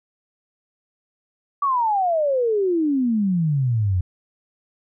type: exponential sweep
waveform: sine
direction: down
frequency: 1161 to 87 Hz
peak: -17 dBFS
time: 1.62-4.01 s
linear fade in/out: 5 ms
effects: none